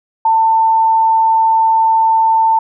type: tone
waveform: sine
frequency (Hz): 894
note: A5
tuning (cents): +27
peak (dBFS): -8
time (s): 0.25-2.59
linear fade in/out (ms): 5
effects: none